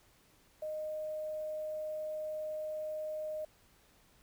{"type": "tone with quantisation", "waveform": "sine", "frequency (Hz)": 617, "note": "D#5", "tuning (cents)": -15, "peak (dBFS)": -36, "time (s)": [0.62, 3.45], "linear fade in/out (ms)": 5, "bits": 10, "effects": ["pink hiss -66 dBFS RMS until 4.22 s"]}